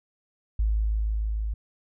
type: tone with level ramp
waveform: sine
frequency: 53.4 Hz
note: G#1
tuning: 49 cents sharp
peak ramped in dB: -20 to -26 dBFS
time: 0.59-1.54 s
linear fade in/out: 5 ms
effects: none